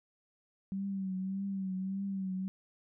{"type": "tone with vibrato", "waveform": "sine", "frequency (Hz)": 192.1, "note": "G3", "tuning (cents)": -35, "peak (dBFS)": -33, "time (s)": [0.72, 2.48], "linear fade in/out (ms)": 0, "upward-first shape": "triangle", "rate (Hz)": 1.7, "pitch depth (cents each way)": 58, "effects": []}